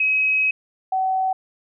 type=tone pair in turn; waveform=sine; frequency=2546 / 756.9 Hz; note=D#7 / F#5; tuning=+39 / +39 cents; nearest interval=octave + major sixth; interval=2100 cents; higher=first; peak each=-16 / -18 dBFS; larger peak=first; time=0-0.51 / 0.92-1.33 s; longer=first; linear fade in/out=5 ms; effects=none